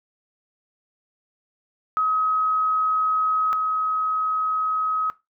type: tone pair in turn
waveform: sine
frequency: 1271 / 1271 Hz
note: D#6 / D#6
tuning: +36 / +36 cents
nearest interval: unison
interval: 0 cents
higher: neither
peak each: -18 / -20 dBFS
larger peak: first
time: 1.97-3.53 / 3.53-5.1 s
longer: second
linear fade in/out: 0 ms
effects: noise-tail reverb RT60 0.2 s tail -17 dB re dry